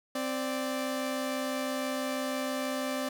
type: tone pair together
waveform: sawtooth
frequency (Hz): 260.6 / 587.3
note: C4 / D5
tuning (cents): -7 / 0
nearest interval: octave + major second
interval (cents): 1407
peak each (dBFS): -29 / -30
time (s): 0.15-3.09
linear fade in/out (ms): 5
effects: none